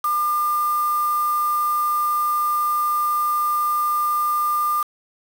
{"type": "tone with quantisation", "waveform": "sine", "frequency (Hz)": 1202, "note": "D6", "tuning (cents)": 40, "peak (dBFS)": -18, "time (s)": [0.04, 4.83], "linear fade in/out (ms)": 5, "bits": 5, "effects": []}